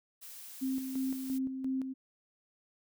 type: noise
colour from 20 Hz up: blue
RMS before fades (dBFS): -48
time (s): 0.21-1.39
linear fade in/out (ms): 20
type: tone with tremolo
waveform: sine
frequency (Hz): 263.3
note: C4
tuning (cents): +11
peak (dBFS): -30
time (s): 0.61-1.94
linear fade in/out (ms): 20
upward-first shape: square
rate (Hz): 2.9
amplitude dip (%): 50
effects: none